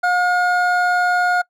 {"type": "tone pair together", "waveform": "triangle", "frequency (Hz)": [717, 1434], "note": ["F5", "F6"], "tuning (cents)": [45, 45], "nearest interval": "octave", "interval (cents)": 1200, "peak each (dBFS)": -15, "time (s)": [0.03, 1.42], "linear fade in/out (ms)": 10, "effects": ["noise-tail reverb RT60 0.1 s tail -24 dB re dry"]}